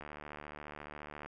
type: click train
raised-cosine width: 0.5 ms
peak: -30 dBFS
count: 94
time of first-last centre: 0.01-1.26 s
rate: 74.4 Hz
effects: none